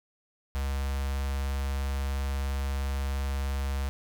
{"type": "tone with notch filter", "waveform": "square", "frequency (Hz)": 68.5, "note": "C#2", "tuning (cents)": -20, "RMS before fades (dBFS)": -30, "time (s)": [0.55, 3.89], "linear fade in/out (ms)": 0, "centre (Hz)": 290, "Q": 0.73, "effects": []}